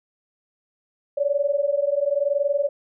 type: tone pair together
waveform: sine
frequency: 559.1 / 580 Hz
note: C#5 / D5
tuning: +15 / -22 cents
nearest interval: minor second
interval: 63 cents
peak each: -22 dBFS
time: 1.17-2.69 s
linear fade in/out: 10 ms
effects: none